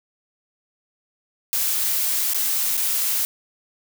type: noise with dropouts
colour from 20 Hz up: blue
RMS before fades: -22 dBFS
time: 1.53-3.25 s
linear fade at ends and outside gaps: 0 ms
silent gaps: 2.335-2.346 / 2.769-2.776 s
effects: none